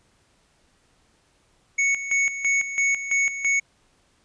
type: tone with tremolo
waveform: square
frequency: 2217 Hz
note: C#7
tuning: in tune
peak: -19 dBFS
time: 1.78-3.6 s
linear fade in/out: 10 ms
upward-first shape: square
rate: 3 Hz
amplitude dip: 70%
effects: pink hiss -63 dBFS RMS until 4.24 s + resampled to 22050 Hz